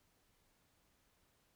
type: silence
effects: pink hiss -75 dBFS RMS until 1.55 s